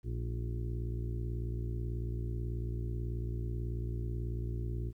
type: harmonic tone with a mistuned harmonic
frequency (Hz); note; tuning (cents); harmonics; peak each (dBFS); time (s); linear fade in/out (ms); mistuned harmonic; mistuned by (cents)
58.27; A#1; 0; 1 / 2 / 3 / 4 / 5 / 6 / 7; -36 / -37 / -52 / -50 / -53 / -47 / -52; 0.03-4.93; 50; 5; +59
effects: 12-bit